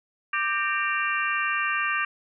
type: harmonic tone with a mistuned harmonic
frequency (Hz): 393.5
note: G4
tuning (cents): +7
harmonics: 3 / 4 / 5 / 6 / 7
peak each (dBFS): -28 / -29 / -30 / -31 / -31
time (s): 0.33-2.05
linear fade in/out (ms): 5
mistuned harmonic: 5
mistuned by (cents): -120
effects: none